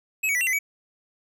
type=tone with pitch steps; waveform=square; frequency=2571 / 2254 / 1967 / 2738 / 2030 / 2272 Hz; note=E7 / C#7 / B6 / F7 / B6 / C#7; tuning=-44 / +28 / -7 / -35 / +47 / +42 cents; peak=-22 dBFS; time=0.23-0.59 s; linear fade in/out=10 ms; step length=60 ms; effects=none